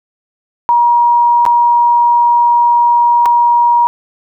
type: tone with dropouts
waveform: sine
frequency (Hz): 952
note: A#5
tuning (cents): +36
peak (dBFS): -6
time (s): 0.69-3.87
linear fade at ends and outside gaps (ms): 0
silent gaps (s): 1.453-1.463 / 3.257-3.26
effects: none